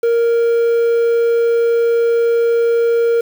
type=tone with quantisation; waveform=triangle; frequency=466.2 Hz; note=A#4; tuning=in tune; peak=-9 dBFS; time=0.03-3.21 s; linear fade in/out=5 ms; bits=6; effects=none